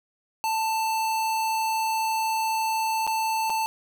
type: tone with dropouts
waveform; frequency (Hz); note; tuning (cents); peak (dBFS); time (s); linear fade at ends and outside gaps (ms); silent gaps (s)
square; 886; A5; +12; -24; 0.44-3.66; 0; 3.067-3.075 / 3.497-3.502
effects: none